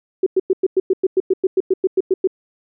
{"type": "tone bursts", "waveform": "sine", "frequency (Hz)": 376.7, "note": "F#4", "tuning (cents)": 31, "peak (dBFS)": -11, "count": 16, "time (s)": [0.23, 2.274], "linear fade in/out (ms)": 5, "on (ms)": 34, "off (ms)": 100, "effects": []}